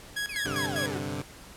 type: tone with tremolo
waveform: sawtooth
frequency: 1661.2 Hz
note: G#6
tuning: in tune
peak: -25 dBFS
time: 0.16-0.88 s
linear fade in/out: 10 ms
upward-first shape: square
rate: 5 Hz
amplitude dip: 80%
type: exponential sweep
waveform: 35% pulse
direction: down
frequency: 2604 to 349.2 Hz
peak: -33 dBFS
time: 0.29-0.98 s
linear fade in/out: 5 ms
type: chord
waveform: 15% pulse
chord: G suspended fourth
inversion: none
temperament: equal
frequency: 98 / 130.81 / 146.83 Hz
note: G2 / C3 / D3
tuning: 0 / 0 / 0 cents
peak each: -30 dBFS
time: 0.45-1.22 s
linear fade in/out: 5 ms
effects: pink hiss -48 dBFS RMS until 1.56 s + low-pass 12000 Hz 12 dB/octave